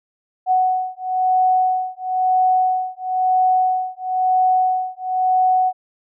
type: beating tone pair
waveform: sine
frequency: 742 / 743 Hz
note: F#5 / F#5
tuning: +5 / +7 cents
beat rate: 1 Hz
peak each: -18 / -18 dBFS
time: 0.46-5.73 s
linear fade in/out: 50 ms
effects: none